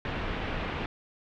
pink low-pass noise, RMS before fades -33 dBFS, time 0.05-0.86 s, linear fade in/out 2 ms, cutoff 3100 Hz, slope 24 dB/octave, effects none

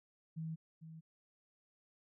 sine tone with echo, 160.8 Hz, E3, 43 cents flat, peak -39 dBFS, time 0.36-0.56 s, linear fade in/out 20 ms, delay 450 ms, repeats 1, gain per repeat -10 dB, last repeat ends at 1.01 s, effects none

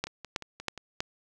two click trains, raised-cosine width 0.2 ms, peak -12 / -23 dBFS, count 4 / 5, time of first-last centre 0.04-1.005 / 0.07-0.777 s, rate 3.11 / 5.66 Hz, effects none

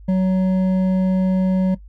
sine tone with hard clipping, 186.9 Hz, F#3, 18 cents sharp, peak -16 dBFS, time 0.08-1.75 s, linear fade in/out 10 ms, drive 7 dB, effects noise-tail reverb RT60 0.1 s tail -17 dB re dry + added 50 Hz sine -38 dBFS peak until 1.88 s

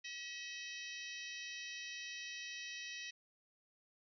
harmonic tone with a mistuned harmonic, 642 Hz, E5, 46 cents flat, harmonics 3 / 4 / 5 / 6 / 7 / 8 / 9, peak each -50 / -49 / -53 / -53 / -57 / -56 / -54 dBFS, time 0.04-3.11 s, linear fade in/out 10 ms, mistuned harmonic 5, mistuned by -53 cents, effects none

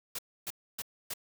white noise bursts, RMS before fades -37 dBFS, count 4, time 0.15-1.138 s, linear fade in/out 5 ms, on 37 ms, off 280 ms, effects none

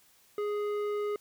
square tone with low-pass filter, 415.3 Hz, G#4, in tune, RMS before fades -32 dBFS, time 0.38-1.16 s, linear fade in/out 2 ms, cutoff 1700 Hz, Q 0.64, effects white hiss -63 dBFS RMS until 1.2 s

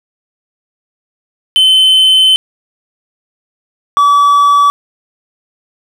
triangle tone pair in turn, 3062 / 1147 Hz, G7 / D6, -41 / -41 cents, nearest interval octave + perfect fourth, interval 1700 cents, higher first, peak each -3 dBFS, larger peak neither, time 1.56-2.36 / 3.97-4.7 s, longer first, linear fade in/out 0 ms, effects none

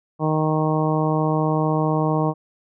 harmonic tone, 155.56 Hz, D#3, in tune, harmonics 1 / 2 / 3 / 4 / 5 / 6 / 7, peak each -21 / -24 / -26 / -27 / -28 / -29 / -29 dBFS, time 0.19-2.34 s, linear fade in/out 50 ms, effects none

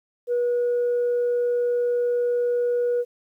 sine tone, 484.1 Hz, B4, 35 cents flat, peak -18 dBFS, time 0.27-3.05 s, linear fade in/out 50 ms, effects tanh soft clip ceiling -17 dBFS + 10-bit

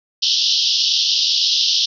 white band-pass noise, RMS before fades -17 dBFS, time 0.22-1.86 s, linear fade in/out 10 ms, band 2900 to 5600 Hz, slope 96 dB/octave, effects none

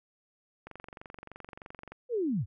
click train, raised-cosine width 0.5 ms, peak -29 dBFS, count 30, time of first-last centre 0.67-1.92 s, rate 23.2 Hz
sine linear sweep, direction down, 510 to 77.4 Hz, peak -27 dBFS, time 2.09-2.46 s, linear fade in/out 50 ms
effects none

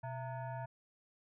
sine tone with frequency modulation, 124.8 Hz, B2, 19 cents sharp, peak -39 dBFS, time 0.03-0.66 s, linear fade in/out 10 ms, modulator 792 Hz, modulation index 1.1, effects none

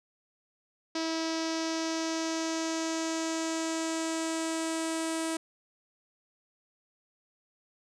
sawtooth tone with low-pass filter sweep, 324.3 Hz, E4, 28 cents flat, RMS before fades -32 dBFS, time 0.95-5.37 s, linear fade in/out 5 ms, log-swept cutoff 5300 to 8800 Hz, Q 3.2, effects none

